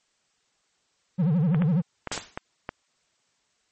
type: tone with vibrato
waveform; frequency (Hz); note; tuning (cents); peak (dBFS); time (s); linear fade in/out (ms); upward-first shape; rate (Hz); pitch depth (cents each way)
triangle; 164.81; E3; 0; -17; 1.18-1.82; 20; sine; 12; 230
type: clicks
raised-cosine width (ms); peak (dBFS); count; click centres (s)
0.5; -15; 7; 1.546 / 1.621 / 2.073 / 2.116 / 2.177 / 2.375 / 2.691
type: noise with exponential decay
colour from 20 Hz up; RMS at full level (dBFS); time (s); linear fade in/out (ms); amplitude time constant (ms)
white; -25; 2.12-2.39; 0; 57
effects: white hiss -70 dBFS RMS until 3.71 s + MP3 32 kbps